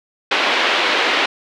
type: band-pass noise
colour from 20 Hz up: white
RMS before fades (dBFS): -17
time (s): 0.31-1.26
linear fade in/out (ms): 5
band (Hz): 300 to 3400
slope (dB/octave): 24
effects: none